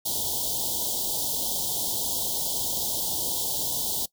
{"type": "band-stop noise", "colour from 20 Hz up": "white", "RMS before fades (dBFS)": -28, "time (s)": [0.05, 4.06], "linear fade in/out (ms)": 10, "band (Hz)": [960, 3100], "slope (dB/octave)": 96, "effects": ["noise-tail reverb RT60 0.1 s tail -21 dB re dry"]}